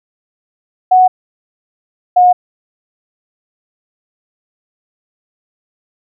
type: tone pair in turn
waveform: sine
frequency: 740 / 721.8 Hz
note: F#5 / F#5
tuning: 0 / -43 cents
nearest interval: unison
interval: 43 cents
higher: first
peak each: -4 dBFS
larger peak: neither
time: 0.91-1.08 / 2.16-2.33 s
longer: neither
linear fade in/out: 10 ms
effects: none